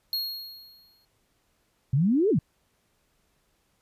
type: tone with exponential decay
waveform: square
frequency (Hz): 4291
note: C8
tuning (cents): +43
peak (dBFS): -25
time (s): 0.13-1.05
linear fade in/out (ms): 1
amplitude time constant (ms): 200
type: exponential two-way sweep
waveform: sine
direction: up then down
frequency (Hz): 123 to 460.4 to 123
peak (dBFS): -19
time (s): 1.93-2.39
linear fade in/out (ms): 5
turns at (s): 2.3
effects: pink hiss -70 dBFS RMS until 3.81 s + resampled to 32000 Hz